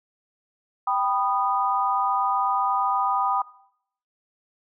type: chord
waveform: sine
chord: G augmented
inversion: none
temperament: equal with one note detuned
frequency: 784 / 987.8 / 1234.5 Hz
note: G5 / B5 / D#6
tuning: 0 / 0 / -14 cents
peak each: -25 dBFS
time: 0.87-3.42 s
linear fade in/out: 5 ms
effects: noise-tail reverb RT60 0.7 s tail -19 dB re dry

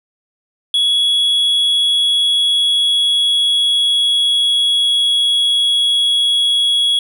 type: tone with pitch glide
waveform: triangle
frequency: 3360 to 3341 Hz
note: G#7 to G#7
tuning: +19 to +10 cents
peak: -10 dBFS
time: 0.74-6.99 s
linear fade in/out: 2 ms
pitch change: -9 cents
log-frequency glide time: 0.87-5.14 s
effects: none

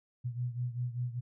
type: beating tone pair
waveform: sine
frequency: 121.3 / 126.4 Hz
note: B2 / B2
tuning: -31 / +41 cents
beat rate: 5.1 Hz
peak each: -34 / -38 dBFS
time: 0.24-1.21 s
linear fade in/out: 20 ms
effects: none

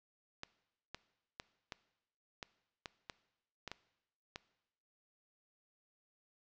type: clicks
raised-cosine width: 0.2 ms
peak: -25 dBFS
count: 10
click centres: 0.434 / 0.946 / 1.399 / 1.722 / 2.428 / 2.858 / 3.098 / 3.677 / 3.716 / 4.359 s
effects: noise-tail reverb RT60 0.9 s tail -19 dB re dry + low-pass 6000 Hz 12 dB/octave

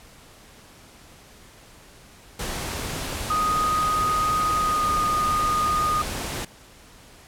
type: noise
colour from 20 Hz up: pink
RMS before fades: -30 dBFS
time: 2.39-6.45 s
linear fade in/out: 5 ms
type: tone with pitch glide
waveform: sine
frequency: 1244.5 to 1229.5 Hz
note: D#6 to D#6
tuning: 0 to -21 cents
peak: -20 dBFS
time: 3.3-6.02 s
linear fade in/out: 5 ms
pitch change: -21 cents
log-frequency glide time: 4.64-4.84 s
effects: pink hiss -49 dBFS RMS until 7.27 s + low-pass 12000 Hz 12 dB/octave

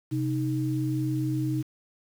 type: tone pair together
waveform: sine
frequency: 130.31 / 311.1 Hz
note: C3 / D#4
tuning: -7 / 0 cents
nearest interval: octave + minor third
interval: 1507 cents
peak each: -27 / -28 dBFS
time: 0.11-1.63 s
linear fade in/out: 20 ms
effects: 8-bit

